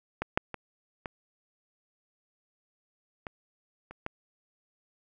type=clicks; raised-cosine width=0.5 ms; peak=-15 / -8 / -21 / -20 / -22 / -29 / -18 dBFS; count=7; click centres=0.22 / 0.375 / 0.543 / 1.058 / 3.268 / 3.91 / 4.064 s; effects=none